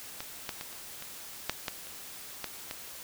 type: clicks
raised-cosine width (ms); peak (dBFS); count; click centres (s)
0.2; -19 / -16 / -20 / -29 / -24 / -10 / -14 / -30 / -16 / -19; 10; 0.205 / 0.492 / 0.611 / 0.728 / 1.024 / 1.496 / 1.682 / 1.87 / 2.443 / 2.711
effects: white hiss -45 dBFS RMS until 3.03 s